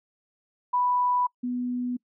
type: tone pair in turn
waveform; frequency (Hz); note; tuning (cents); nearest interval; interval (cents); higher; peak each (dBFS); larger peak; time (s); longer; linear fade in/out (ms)
sine; 987.8 / 246.9; B5 / B3; 0 / 0; 2 octaves; 2400; first; -21 / -26; first; 0.73-1.27 / 1.43-1.97; neither; 10
effects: noise-tail reverb RT60 0.1 s tail -25 dB re dry